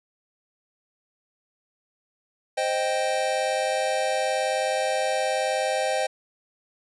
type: chord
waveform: square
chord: C minor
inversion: none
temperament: equal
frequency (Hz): 523.3 / 622.3 / 784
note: C5 / Eb5 / G5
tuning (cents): 0 / 0 / 0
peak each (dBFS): -28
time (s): 2.57-6.07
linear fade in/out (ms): 10
effects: resampled to 24000 Hz